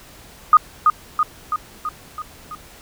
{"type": "tone with echo", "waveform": "sine", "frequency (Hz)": 1235, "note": "D#6", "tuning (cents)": -13, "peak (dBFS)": -5, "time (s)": [0.53, 0.57], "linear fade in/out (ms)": 2, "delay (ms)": 330, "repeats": 6, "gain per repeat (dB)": -4, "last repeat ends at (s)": 2.55, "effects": ["pink hiss -44 dBFS RMS until 2.81 s"]}